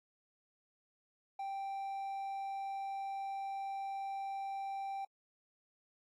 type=tone; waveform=triangle; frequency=784 Hz; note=G5; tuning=in tune; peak=-36 dBFS; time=1.39-5.05 s; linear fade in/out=5 ms; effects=AAC 64 kbps